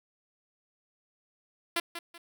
5% pulse tone with echo, 340.4 Hz, F4, 44 cents flat, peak -15 dBFS, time 1.76-1.8 s, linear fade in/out 5 ms, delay 190 ms, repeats 2, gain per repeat -10 dB, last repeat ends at 2.18 s, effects none

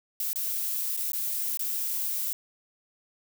violet noise with dropouts, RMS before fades -30 dBFS, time 0.2-2.33 s, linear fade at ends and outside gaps 1 ms, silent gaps 0.331-0.358 / 0.966-0.973 / 1.119-1.132 / 1.572-1.593 s, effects none

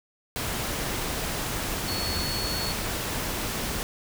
sine tone in noise, 4393 Hz, C#8, 16 cents flat, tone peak -31 dBFS, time 1.88-2.72 s, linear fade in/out 0 ms, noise pink, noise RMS -30 dBFS, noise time 0.36-3.83 s, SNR -4 dB, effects none

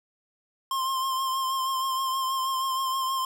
square tone with vibrato, 1057 Hz, C6, 17 cents sharp, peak -26 dBFS, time 0.71-3.25 s, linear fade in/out 2 ms, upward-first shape triangle, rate 6.3 Hz, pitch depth 36 cents each way, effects none

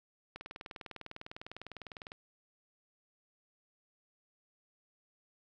click train, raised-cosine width 0.3 ms, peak -28 dBFS, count 36, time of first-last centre 0.36-2.119 s, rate 19.9 Hz, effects none

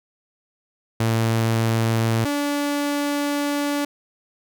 sawtooth tone pair in turn, 113.4 / 288.4 Hz, A#2 / D4, -47 / -31 cents, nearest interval octave + major third, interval 1616 cents, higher second, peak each -14 / -17 dBFS, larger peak first, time 1-2.25 / 2.25-3.85 s, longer second, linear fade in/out 5 ms, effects none

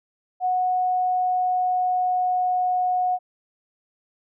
sine tone with pitch glide, 734 to 729.8 Hz, F#5 to F#5, -14 to -24 cents, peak -19 dBFS, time 0.4-3.19 s, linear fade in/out 50 ms, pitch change -10 cents, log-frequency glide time 0.58-2.69 s, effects none

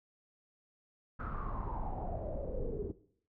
brown noise with low-pass filter sweep, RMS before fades -38 dBFS, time 1.19-2.92 s, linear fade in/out 10 ms, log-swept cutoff 1400 to 380 Hz, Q 8.7, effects noise-tail reverb RT60 0.6 s tail -17 dB re dry

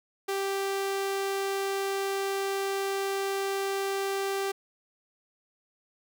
sawtooth tone, 392 Hz, G4, in tune, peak -24 dBFS, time 0.28-4.52 s, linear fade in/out 10 ms, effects none

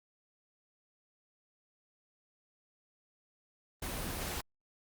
pink noise, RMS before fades -38 dBFS, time 3.82-4.41 s, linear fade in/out 5 ms, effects Opus 24 kbps

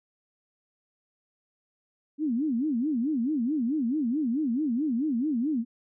sine tone with vibrato, 267.5 Hz, C4, 38 cents sharp, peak -24 dBFS, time 2.18-5.65 s, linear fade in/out 50 ms, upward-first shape sine, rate 4.6 Hz, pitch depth 290 cents each way, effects none

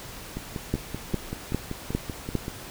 two click trains, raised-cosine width 3 ms, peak -11 / -18 dBFS, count 5 / 12, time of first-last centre 0.74-2.353 / 0.37-2.481 s, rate 2.48 / 5.21 Hz, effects pink hiss -41 dBFS RMS until 2.7 s

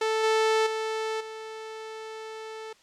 sawtooth tone with level steps, 440 Hz, A4, in tune, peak -20 / -17 / -24 / -33 dBFS, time 0.01-2.73 s, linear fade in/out 5 ms, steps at 0.23 / 0.66 / 1.2 s, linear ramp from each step 10 ms, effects white hiss -59 dBFS RMS until 2.82 s + low-pass 6000 Hz 12 dB/octave

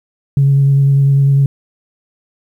sine tone with vibrato, 138.6 Hz, C#3, in tune, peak -6 dBFS, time 0.37-1.46 s, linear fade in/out 2 ms, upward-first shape sine, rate 10 Hz, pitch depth 14 cents each way, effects tanh soft clip ceiling -3 dBFS + 8-bit

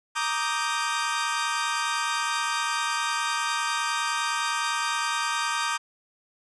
sawtooth chord, Eb major seventh, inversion second, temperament equal, 932.3 / 1174.7 / 1244.5 / 1568 Hz, Bb5 / D6 / Eb6 / G6, 0 / 0 / 0 / 0 cents, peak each -27 dBFS, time 0.15-5.78 s, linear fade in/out 20 ms, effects resampled to 22050 Hz

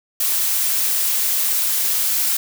blue noise, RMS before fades -19 dBFS, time 0.2-2.37 s, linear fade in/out 5 ms, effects none

